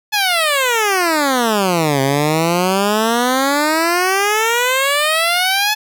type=exponential two-way sweep; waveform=10% pulse; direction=down then up; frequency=862 to 133.4 to 862 Hz; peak=-5 dBFS; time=0.12-5.75 s; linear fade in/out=20 ms; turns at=2.01 s; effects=none